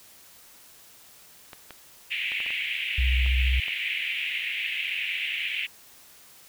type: clicks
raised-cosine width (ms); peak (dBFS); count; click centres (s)
0.3; -24; 8; 1.532 / 1.707 / 2.319 / 2.403 / 2.463 / 2.505 / 3.262 / 3.682
type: band-pass noise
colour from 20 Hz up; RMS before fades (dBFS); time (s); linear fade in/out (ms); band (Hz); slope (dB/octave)
white; -30; 2.1-5.67; 20; 2100 to 2900; 48
type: tone with vibrato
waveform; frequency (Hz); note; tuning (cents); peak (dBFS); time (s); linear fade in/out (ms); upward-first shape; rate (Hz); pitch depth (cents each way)
sine; 63.5; B1; +49; -20; 2.98-3.6; 5; square; 15; 36
effects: white hiss -52 dBFS RMS until 6.48 s